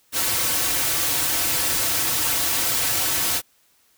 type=noise with comb filter; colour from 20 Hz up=white; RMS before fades=-22 dBFS; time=0.12-3.42 s; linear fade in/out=50 ms; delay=4.9 ms; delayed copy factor=-0.75; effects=white hiss -61 dBFS RMS until 3.97 s